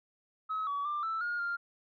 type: tone with pitch steps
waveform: sine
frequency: 1282 / 1136 / 1187 / 1323 / 1426 / 1397 Hz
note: E6 / C#6 / D6 / E6 / F6 / F6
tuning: -49 / +42 / +18 / +6 / +36 / 0 cents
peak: -30 dBFS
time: 0.49-1.57 s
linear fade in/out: 20 ms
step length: 180 ms
effects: tanh soft clip ceiling -28 dBFS